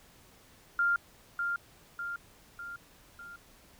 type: tone with echo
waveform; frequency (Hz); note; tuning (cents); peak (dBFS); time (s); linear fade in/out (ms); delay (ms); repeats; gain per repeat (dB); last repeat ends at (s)
sine; 1396.9; F6; 0; -24; 0.79-0.96; 2; 600; 4; -5; 3.36
effects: pink hiss -59 dBFS RMS until 3.79 s